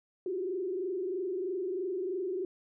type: tone with frequency modulation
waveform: sine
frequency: 371.6 Hz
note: F#4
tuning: 7 cents sharp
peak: -31 dBFS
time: 0.26-2.45 s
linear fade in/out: 2 ms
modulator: 23.1 Hz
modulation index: 1.1
effects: none